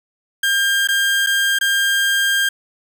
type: tone with dropouts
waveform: 30% pulse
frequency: 1600 Hz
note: G6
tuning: 35 cents sharp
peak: -12 dBFS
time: 0.43-2.49 s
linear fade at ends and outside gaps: 5 ms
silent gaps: 0.874-0.886 / 1.264-1.269 / 1.588-1.61 s
effects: none